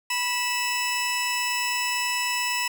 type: tone pair together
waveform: 20% pulse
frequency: 980 / 2623 Hz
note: B5 / E7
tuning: -14 / -9 cents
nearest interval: octave + perfect fourth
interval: 1705 cents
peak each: -22 dBFS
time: 0.1-2.68 s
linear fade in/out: 5 ms
effects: none